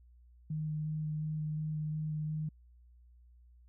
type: tone with vibrato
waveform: sine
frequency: 153.9 Hz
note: D#3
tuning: 19 cents flat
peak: -33 dBFS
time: 0.5-2.49 s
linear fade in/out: 5 ms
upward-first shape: square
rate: 2.8 Hz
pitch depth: 9 cents each way
effects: added 60 Hz sine -57 dBFS peak until 3.68 s